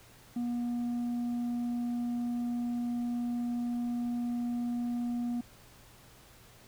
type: tone with tanh clipping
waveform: triangle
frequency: 240.2 Hz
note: B3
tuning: 48 cents flat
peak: -31 dBFS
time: 0.36-5.41 s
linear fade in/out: 5 ms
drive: 8 dB
effects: added 117 Hz sine -62 dBFS peak until 6.67 s + pink hiss -57 dBFS RMS until 6.67 s